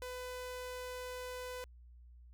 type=tone; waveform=sawtooth; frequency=501 Hz; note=B4; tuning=25 cents sharp; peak=-38 dBFS; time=0.02-1.64 s; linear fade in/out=0 ms; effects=added 60 Hz sine -54 dBFS peak until 2.33 s